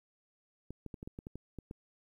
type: clicks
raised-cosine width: 3 ms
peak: -30 dBFS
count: 10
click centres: 0.706 / 0.863 / 0.942 / 1.029 / 1.075 / 1.189 / 1.269 / 1.356 / 1.587 / 1.711 s
effects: 11-bit